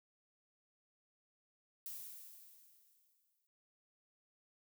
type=noise with exponential decay; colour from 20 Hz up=violet; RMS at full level=-45 dBFS; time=1.86-3.47 s; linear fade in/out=0 ms; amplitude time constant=350 ms; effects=none